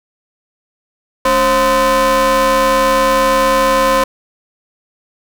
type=ring-modulated tone; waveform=40% pulse; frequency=249.2 Hz; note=B3; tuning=16 cents sharp; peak=-6 dBFS; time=1.25-4.04 s; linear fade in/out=5 ms; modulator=782 Hz; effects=none